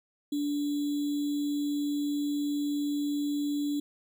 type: tone with sample-and-hold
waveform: sine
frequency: 290.5 Hz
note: D4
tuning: 19 cents flat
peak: -27 dBFS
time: 0.32-3.8 s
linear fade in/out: 5 ms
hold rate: 3675 Hz
effects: none